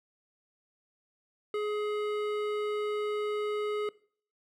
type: tone with hard clipping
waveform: triangle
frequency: 420 Hz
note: G#4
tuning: 19 cents sharp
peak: -31 dBFS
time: 1.54-3.89 s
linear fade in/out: 2 ms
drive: 17 dB
effects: noise-tail reverb RT60 0.5 s tail -21 dB re dry